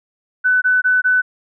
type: tone bursts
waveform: sine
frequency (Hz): 1500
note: F#6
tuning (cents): +23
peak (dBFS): -11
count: 4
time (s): 0.44-1.22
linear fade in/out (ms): 20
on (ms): 180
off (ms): 20
effects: none